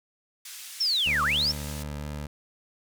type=band-pass noise; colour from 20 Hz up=white; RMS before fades=-42 dBFS; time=0.45-1.83 s; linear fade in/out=5 ms; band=2000 to 11000 Hz; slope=12 dB/octave
type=linear two-way sweep; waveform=sine; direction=down then up; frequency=5580 to 1065 to 5580 Hz; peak=-22 dBFS; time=0.8-1.52 s; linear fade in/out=10 ms; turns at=1.23 s
type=tone with vibrato; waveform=20% pulse; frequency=73.7 Hz; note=D2; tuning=7 cents sharp; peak=-28 dBFS; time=1.06-2.27 s; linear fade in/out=5 ms; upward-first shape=sine; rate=3.1 Hz; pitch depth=13 cents each way
effects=none